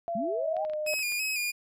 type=tone with pitch glide; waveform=sine; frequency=680 to 609.3 Hz; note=F5 to D#5; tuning=-46 to -36 cents; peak=-29 dBFS; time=0.08-0.94 s; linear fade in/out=0 ms; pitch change=-190 cents; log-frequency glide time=0.18-0.75 s
type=linear sweep; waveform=sine; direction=up; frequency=185 to 830 Hz; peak=-31 dBFS; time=0.15-0.65 s; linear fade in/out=5 ms
type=clicks; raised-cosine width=0.3 ms; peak=-32 dBFS; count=8; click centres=0.567 / 0.65 / 0.698 / 0.735 / 0.864 / 0.932 / 0.992 / 1.122 s
type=tone with vibrato; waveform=sawtooth; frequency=2489 Hz; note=D#7; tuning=in tune; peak=-25 dBFS; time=0.86-1.52 s; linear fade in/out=20 ms; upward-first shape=square; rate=3 Hz; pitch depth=44 cents each way
effects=none